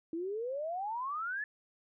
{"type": "exponential sweep", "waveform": "sine", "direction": "up", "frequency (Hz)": [318.8, 1760], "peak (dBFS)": -34, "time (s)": [0.13, 1.44], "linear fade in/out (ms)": 2, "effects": []}